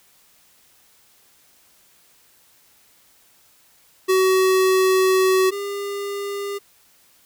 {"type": "tone pair in turn", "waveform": "square", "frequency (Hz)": [376.4, 402.3], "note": ["F#4", "G4"], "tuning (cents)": [30, 45], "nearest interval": "minor second", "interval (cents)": 115, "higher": "second", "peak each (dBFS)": [-15, -26], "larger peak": "first", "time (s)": [[4.08, 5.51], [5.51, 6.59]], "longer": "first", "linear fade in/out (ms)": 20, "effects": ["white hiss -56 dBFS RMS until 7.25 s"]}